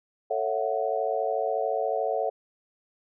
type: chord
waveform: sine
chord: F# minor seventh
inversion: first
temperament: just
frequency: 444 / 555 / 666 / 740 Hz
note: A4 / C#5 / E5 / F#5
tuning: +16 / +2 / +18 / 0 cents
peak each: -30 dBFS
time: 0.3-2.3 s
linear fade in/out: 10 ms
effects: none